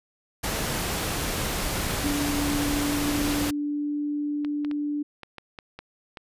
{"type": "noise", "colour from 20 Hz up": "pink", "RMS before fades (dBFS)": -28, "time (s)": [0.43, 3.51], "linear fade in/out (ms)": 10}
{"type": "tone with pitch glide", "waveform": "sine", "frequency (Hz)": [289, 293.5], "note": ["D4", "D4"], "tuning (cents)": [-28, -1], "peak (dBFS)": -25, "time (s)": [2.04, 5.03], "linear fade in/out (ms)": 10, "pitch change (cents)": 27, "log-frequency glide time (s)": [2.6, 3.96]}
{"type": "clicks", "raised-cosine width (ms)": 0.3, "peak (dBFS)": -23, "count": 8, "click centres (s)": [4.448, 4.648, 4.713, 5.233, 5.383, 5.588, 5.79, 6.172]}
{"effects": ["resampled to 32000 Hz"]}